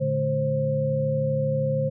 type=tone cluster; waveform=sine; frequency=112.9 / 145.7 / 214 / 528 Hz; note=A2 / D3 / A3 / C5; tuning=+45 / -13 / -48 / +16 cents; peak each=-33 / -25 / -33 / -24 dBFS; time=0-1.9 s; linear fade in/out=20 ms; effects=none